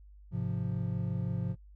triangle chord, F minor, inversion first, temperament equal with one note detuned, 104.85 / 130.81 / 174.61 Hz, Ab2 / C3 / F3, +17 / 0 / 0 cents, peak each -33 dBFS, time 0.31-1.56 s, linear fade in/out 50 ms, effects noise-tail reverb RT60 0.1 s tail -26 dB re dry + added 50 Hz sine -51 dBFS peak until 1.75 s

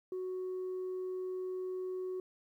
sine tone, 370 Hz, F#4, in tune, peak -34 dBFS, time 0.12-2.2 s, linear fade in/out 2 ms, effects tanh soft clip ceiling -34 dBFS + 12-bit

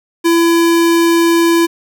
square tone, 336.1 Hz, E4, 34 cents sharp, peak -9 dBFS, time 0.24-1.67 s, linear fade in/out 20 ms, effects 8-bit

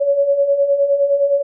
sine beating tone pair, 554.4 / 564.1 Hz, C#5 / C#5, 0 / +30 cents, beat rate 9.7 Hz, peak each -20 / -13 dBFS, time 0-1.43 s, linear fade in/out 20 ms, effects none

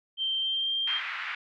sine tone with pitch glide, 3136 to 3178 Hz, G7 to G7, 0 to +23 cents, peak -26 dBFS, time 0.17-1.01 s, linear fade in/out 50 ms, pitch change +23 cents, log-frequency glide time 0.39-0.71 s
pink band-pass noise, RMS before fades -35 dBFS, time 0.87-1.35 s, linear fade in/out 5 ms, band 1400 to 2600 Hz, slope 24 dB/octave
effects none

